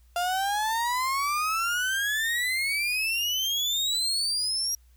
35% pulse exponential sweep, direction up, 692 to 5720 Hz, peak -23 dBFS, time 0.16-4.75 s, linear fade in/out 2 ms, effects added 60 Hz sine -54 dBFS peak until 4.96 s + white hiss -68 dBFS RMS until 4.96 s

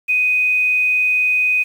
sine tone, 2498 Hz, D#7, 6 cents sharp, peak -13 dBFS, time 0.08-1.64 s, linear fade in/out 20 ms, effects 7-bit

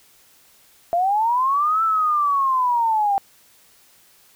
sine linear two-way sweep, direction up then down, 670 to 1334 to 779 Hz, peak -16 dBFS, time 0.93-3.18 s, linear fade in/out 0 ms, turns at 1.83 s, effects white hiss -54 dBFS RMS until 4.35 s

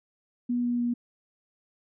sine tone with pitch steps, 243.1 / 241.6 / 240 Hz, B3 / B3 / B3, -27 / -38 / -49 cents, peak -24 dBFS, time 0.49-0.94 s, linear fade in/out 10 ms, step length 150 ms, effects none

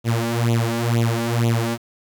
sawtooth tone with flanger, 116.54 Hz, A#2, in tune, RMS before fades -20 dBFS, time 0.04-1.78 s, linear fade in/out 50 ms, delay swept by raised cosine 0.29 to 3.59 ms, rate 2.1 Hz, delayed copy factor +0.95, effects 8-bit

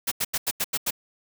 white noise bursts, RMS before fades -25 dBFS, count 7, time 0.07-0.908 s, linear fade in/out 10 ms, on 46 ms, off 86 ms, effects none

